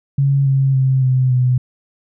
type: tone with pitch steps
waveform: sine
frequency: 138.6 / 135.36 / 132.19 / 129.09 / 126.07 Hz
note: C#3 / C#3 / C3 / C3 / B2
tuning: 0 / -41 / +18 / -23 / +36 cents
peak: -11 dBFS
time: 0.18-1.58 s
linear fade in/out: 5 ms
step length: 280 ms
effects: none